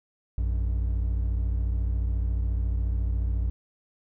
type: tone pair together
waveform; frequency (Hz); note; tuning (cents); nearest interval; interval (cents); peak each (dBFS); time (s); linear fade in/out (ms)
triangle; 58.35 / 92.5; A#1 / F#2; +2 / 0; minor sixth; 798; -22 / -30; 0.38-3.5; 0
effects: none